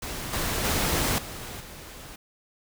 pink noise with level steps, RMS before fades -34 / -28 / -25 / -38 / -43 dBFS, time 0.02-2.16 s, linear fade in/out 5 ms, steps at 0.33 / 0.64 / 1.18 / 1.6 s, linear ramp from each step 5 ms, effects none

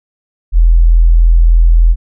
sine tone, 41.71 Hz, E1, 21 cents sharp, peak -3 dBFS, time 0.52-1.96 s, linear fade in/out 50 ms, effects none

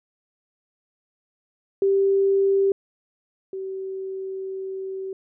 sine tone pair in turn, 392 / 382.8 Hz, G4 / G4, 0 / -41 cents, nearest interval unison, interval 41 cents, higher first, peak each -16 / -28 dBFS, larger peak first, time 1.82-2.72 / 3.53-5.13 s, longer second, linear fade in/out 2 ms, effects none

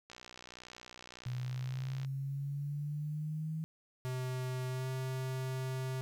click train, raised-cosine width 0.2 ms, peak -32 dBFS, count 121, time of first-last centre 0.1-2.048 s, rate 61.6 Hz
sine exponential sweep, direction up, 123.47 to 159.9 Hz, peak -35 dBFS, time 1.26-3.64 s, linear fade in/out 0 ms
square tone with pitch glide, 128.2 to 130.37 Hz, C3 to C3, -35 to -6 cents, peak -36 dBFS, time 4.05-6.01 s, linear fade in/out 0 ms, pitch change +29 cents, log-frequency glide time 4.69-4.88 s
effects 11-bit

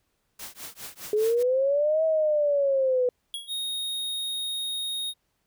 white noise with tremolo, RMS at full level -37 dBFS, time 0.39-1.43 s, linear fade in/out 5 ms, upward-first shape triangle, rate 4.9 Hz, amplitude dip 100%
sine linear two-way sweep, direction up then down, 416.2 to 645 to 492 Hz, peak -20 dBFS, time 1.13-3.09 s, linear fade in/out 2 ms, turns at 2.04 s
square tone with exponential decay, 3322 Hz, G#7, in tune, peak -29 dBFS, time 3.34-3.62 s, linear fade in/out 1 ms, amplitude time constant 60 ms
square tone, 3729 Hz, A#7, in tune, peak -29 dBFS, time 3.47-5.14 s, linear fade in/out 50 ms
effects pink hiss -74 dBFS RMS until 5.46 s

